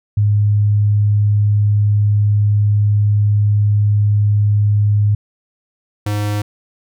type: tone pair in turn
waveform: sine / square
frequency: 103.83 / 103.83 Hz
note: G#2 / G#2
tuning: 0 / 0 cents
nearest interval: unison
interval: 0 cents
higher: neither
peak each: -10 / -17 dBFS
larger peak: first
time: 0.17-5.15 / 6.06-6.42 s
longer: first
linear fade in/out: 5 ms
effects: none